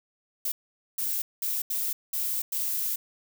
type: noise bursts at uneven times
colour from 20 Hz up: violet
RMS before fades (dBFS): -29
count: 6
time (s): 0.45-0.52 / 0.98-1.22 / 1.42-1.62 / 1.7-1.93 / 2.13-2.42 / 2.52-2.96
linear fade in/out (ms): 5
effects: none